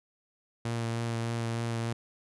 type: tone with vibrato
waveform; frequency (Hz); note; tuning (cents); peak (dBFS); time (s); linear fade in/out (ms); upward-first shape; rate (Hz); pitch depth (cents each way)
sawtooth; 115.8; A#2; -11; -26; 0.65-1.93; 5; triangle; 3.3; 19
effects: resampled to 24000 Hz